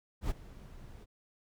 brown noise with ADSR envelope, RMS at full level -31 dBFS, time 0.21-1.06 s, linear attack 95 ms, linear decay 18 ms, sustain -19 dB, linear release 34 ms, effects none

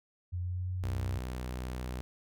sine tone with pitch glide, 89 to 91.71 Hz, F2 to F#2, +33 to -15 cents, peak -32 dBFS, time 0.32-1.19 s, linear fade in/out 20 ms, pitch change +52 cents, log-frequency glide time 0.42-0.71 s
sawtooth tone, 62.6 Hz, B1, 24 cents sharp, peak -32 dBFS, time 0.83-2.01 s, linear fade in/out 0 ms
effects none

